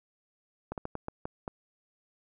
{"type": "slowing click train", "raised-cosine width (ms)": 1, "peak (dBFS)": -21, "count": 7, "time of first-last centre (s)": [0.72, 1.478], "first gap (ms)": 58, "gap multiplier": 1.31, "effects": []}